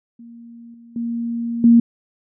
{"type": "tone with level steps", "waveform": "sine", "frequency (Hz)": 233.8, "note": "A#3", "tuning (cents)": 5, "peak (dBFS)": [-37, -41, -21, -7], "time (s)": [0.19, 1.8], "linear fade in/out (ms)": 5, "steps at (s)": [0.74, 0.96, 1.64], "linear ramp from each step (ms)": 2, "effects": []}